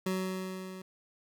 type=tone with level ramp; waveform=25% pulse; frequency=187.1 Hz; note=F#3; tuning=20 cents sharp; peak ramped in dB=-25 to -39 dBFS; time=0.06-0.82 s; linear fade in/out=5 ms; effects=none